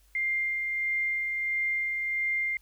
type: tone with tremolo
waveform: sine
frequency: 2100 Hz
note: C7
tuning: 6 cents sharp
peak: -25 dBFS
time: 0.15-2.57 s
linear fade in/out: 2 ms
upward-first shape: sine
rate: 1.5 Hz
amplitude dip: 30%
effects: added 50 Hz sine -59 dBFS peak until 2.61 s + white hiss -66 dBFS RMS until 2.61 s